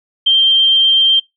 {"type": "tone", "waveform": "sine", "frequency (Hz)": 3156, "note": "G7", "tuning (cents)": 11, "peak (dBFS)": -7, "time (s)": [0.26, 1.2], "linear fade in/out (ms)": 10, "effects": ["noise-tail reverb RT60 0.2 s tail -24 dB re dry"]}